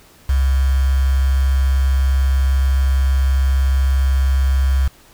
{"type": "tone with quantisation", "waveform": "sine", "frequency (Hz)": 66.8, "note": "C2", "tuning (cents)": 36, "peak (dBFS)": -12, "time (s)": [0.29, 4.88], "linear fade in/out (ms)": 5, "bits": 5, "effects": ["pink hiss -48 dBFS RMS until 5.13 s"]}